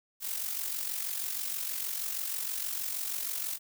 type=noise with amplitude modulation; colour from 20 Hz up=blue; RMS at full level=-32 dBFS; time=0.2-3.59 s; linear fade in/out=50 ms; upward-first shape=sine; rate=46.3 Hz; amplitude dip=60%; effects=none